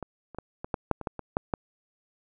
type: clicks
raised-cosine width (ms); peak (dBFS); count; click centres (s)
1; -21 / -30 / -20 / -21 / -13 / -8 / -23 / -15 / -21 / -10 / -12; 11; 0.027 / 0.347 / 0.386 / 0.645 / 0.742 / 0.913 / 1.013 / 1.072 / 1.193 / 1.369 / 1.538
effects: none